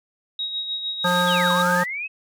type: tone with tremolo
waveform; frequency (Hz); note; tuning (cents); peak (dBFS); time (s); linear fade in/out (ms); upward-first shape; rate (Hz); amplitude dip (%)
sine; 3793; A#7; +29; -23; 0.39-1.62; 2; sine; 6.6; 50
type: band-pass noise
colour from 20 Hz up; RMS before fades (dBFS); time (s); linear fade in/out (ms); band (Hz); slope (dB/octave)
white; -35; 1.03-1.86; 50; 390 to 10000; 12
type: harmonic tone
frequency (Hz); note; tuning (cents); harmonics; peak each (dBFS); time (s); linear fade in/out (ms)
178; F3; +33; 1 / 3 / 5 / 7 / 9; -24 / -24 / -24 / -24 / -24; 1.04-1.84; 10
type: linear two-way sweep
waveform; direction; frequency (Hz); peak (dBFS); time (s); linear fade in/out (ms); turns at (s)
sine; down then up; 3600 to 959 to 2618; -26; 1.26-2.08; 20; 1.52
effects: none